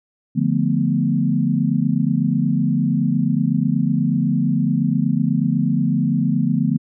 sine chord, B half-diminished seventh, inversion first, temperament equal with one note detuned, 146.83 / 174.61 / 220 / 248.4 Hz, D3 / F3 / A3 / B3, 0 / 0 / 0 / +10 cents, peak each -21 dBFS, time 0.35-6.78 s, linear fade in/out 20 ms, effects none

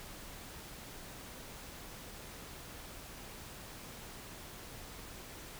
silence, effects pink hiss -49 dBFS RMS until 5.59 s

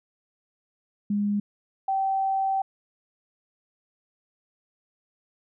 sine tone pair in turn, 205 / 774 Hz, G#3 / G5, -22 / -22 cents, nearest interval octave + major seventh, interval 2300 cents, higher second, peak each -22 dBFS, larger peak neither, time 1.1-1.4 / 1.88-2.62 s, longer second, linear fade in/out 5 ms, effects none

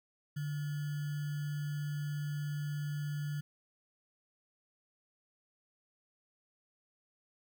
sine tone with sample-and-hold, 147.2 Hz, D3, 4 cents sharp, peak -34 dBFS, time 0.36-3.41 s, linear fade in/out 10 ms, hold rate 1575 Hz, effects none

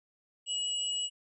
sine tone pair together, 2925 / 7872 Hz, F#7 / B8, -21 / -7 cents, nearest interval octave + perfect fourth, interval 1714 cents, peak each -32 / -35 dBFS, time 0.46-1.1 s, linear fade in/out 50 ms, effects none

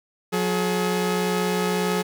sawtooth tone pair together, 181.22 / 424.1 Hz, F#3 / G#4, -36 / +36 cents, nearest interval octave + minor third, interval 1472 cents, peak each -20 dBFS, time 0.32-2.03 s, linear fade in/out 20 ms, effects none

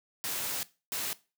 white noise bursts at uneven times, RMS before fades -34 dBFS, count 2, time 0.24-0.63 / 0.92-1.13 s, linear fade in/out 0 ms, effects noise-tail reverb RT60 0.3 s tail -19 dB re dry + high-pass 100 Hz 12 dB/octave

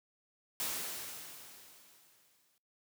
white noise with exponential decay, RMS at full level -35 dBFS, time 0.6-2.58 s, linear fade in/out 1 ms, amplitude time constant 430 ms, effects noise-tail reverb RT60 0.4 s tail -24 dB re dry + high-pass 100 Hz 12 dB/octave

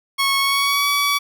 15% pulse tone with pitch glide, 1100 to 1140.1 Hz, C#6 to C#6, -14 to +48 cents, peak -10 dBFS, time 0.18-1.19 s, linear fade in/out 20 ms, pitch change +62 cents, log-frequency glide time 0.39-0.88 s, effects none

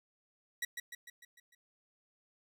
sawtooth tone with echo, 1930 Hz, B6, 40 cents flat, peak -30 dBFS, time 0.62-0.65 s, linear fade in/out 5 ms, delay 150 ms, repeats 6, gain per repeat -5 dB, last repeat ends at 1.55 s, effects none

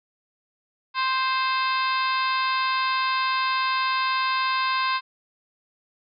harmonic tone with a mistuned harmonic, 523.3 Hz, C5, in tune, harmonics 2 / 3 / 4 / 5 / 6 / 7 / 8 / 9, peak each -23 / -30 / -33 / -31 / -39 / -34 / -35 / -36 dBFS, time 0.94-5.01 s, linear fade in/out 50 ms, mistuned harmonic 9, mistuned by +58 cents, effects none

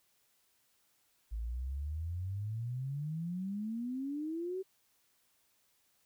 sine exponential sweep, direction up, 53 to 386.7 Hz, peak -35 dBFS, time 1.31-4.63 s, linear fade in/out 20 ms, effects white hiss -73 dBFS RMS until 6.05 s

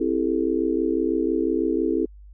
sine chord, A minor seventh, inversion first, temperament just, 264 / 330 / 396 / 440 Hz, C4 / E4 / G4 / A4, +16 / +2 / +18 / 0 cents, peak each -26 / -23 / -27 / -27 dBFS, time 0-2.06 s, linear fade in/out 10 ms, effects added 50 Hz sine -42 dBFS peak until 2.33 s

